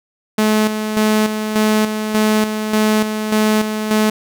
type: tone with tremolo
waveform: sawtooth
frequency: 215.1 Hz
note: A3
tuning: 39 cents flat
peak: -8 dBFS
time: 0.38-4.1 s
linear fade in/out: 5 ms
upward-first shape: square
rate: 1.7 Hz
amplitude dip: 55%
effects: none